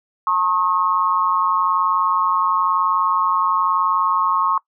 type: tone with amplitude modulation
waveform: sine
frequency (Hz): 1084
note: C#6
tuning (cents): -39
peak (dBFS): -11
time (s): 0.27-4.58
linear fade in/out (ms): 2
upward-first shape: sine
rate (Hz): 181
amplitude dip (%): 95
effects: noise-tail reverb RT60 0.1 s tail -22 dB re dry